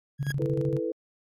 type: tone with exponential growth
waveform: 40% pulse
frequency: 1650 Hz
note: G#6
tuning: 12 cents flat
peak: -27 dBFS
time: 0.18-0.32 s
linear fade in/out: 5 ms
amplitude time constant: 29 ms
type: tone with tremolo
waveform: sine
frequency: 140 Hz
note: C#3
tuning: 18 cents sharp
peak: -24 dBFS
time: 0.19-0.8 s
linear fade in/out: 20 ms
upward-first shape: square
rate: 13 Hz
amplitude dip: 65%
type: chord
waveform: sine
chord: E suspended fourth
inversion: none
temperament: just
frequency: 329.6 / 439.5 / 494.4 Hz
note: E4 / A4 / B4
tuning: 0 / -2 / +2 cents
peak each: -31 dBFS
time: 0.39-0.92 s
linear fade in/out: 5 ms
effects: MP3 64 kbps